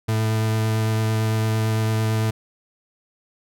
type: tone with vibrato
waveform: 40% pulse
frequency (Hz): 110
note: A2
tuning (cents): 0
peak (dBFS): -18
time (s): 0.08-2.31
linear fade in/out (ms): 10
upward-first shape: sine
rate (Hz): 8.9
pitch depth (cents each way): 10
effects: none